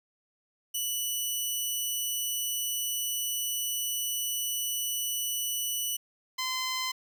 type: tone pair in turn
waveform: 10% pulse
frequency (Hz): 2960 / 1030.3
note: F#7 / C6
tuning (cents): 0 / -27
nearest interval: octave + tritone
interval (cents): 1827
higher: first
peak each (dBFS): -21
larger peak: neither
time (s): 0.74-5.97 / 6.38-6.92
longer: first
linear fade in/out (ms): 10
effects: none